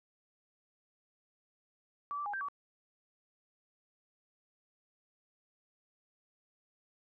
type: tone with pitch steps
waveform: sine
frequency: 1152 / 1168 / 820 / 1575 / 1139 Hz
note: D6 / D6 / G#5 / G6 / C#6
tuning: -34 / -10 / -22 / +8 / +47 cents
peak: -35 dBFS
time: 2.11-2.485 s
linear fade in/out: 0 ms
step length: 75 ms
effects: none